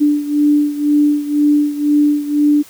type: beating tone pair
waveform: sine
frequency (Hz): 293.7 / 295.7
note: D4 / D4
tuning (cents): 0 / +12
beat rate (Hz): 2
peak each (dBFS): -12 / -16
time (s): 0-2.63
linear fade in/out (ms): 20
effects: white hiss -42 dBFS RMS until 2.69 s